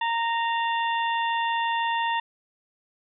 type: harmonic tone with a mistuned harmonic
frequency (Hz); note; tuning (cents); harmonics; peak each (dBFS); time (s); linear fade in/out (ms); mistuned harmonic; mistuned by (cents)
926; A#5; -12; 1 / 2 / 3 / 4; -24 / -30 / -34 / -36; 0.01-2.2; 5; 4; -90
effects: none